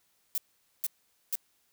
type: noise bursts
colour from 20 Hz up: violet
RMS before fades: -30 dBFS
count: 3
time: 0.35-1.354 s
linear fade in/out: 0 ms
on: 28 ms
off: 460 ms
effects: white hiss -71 dBFS RMS until 1.72 s